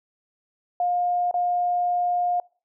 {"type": "tone with dropouts", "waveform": "sine", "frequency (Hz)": 710, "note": "F5", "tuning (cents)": 28, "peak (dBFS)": -20, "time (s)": [0.8, 2.4], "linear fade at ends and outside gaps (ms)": 2, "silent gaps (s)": [1.312, 1.341], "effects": ["noise-tail reverb RT60 0.4 s tail -25 dB re dry"]}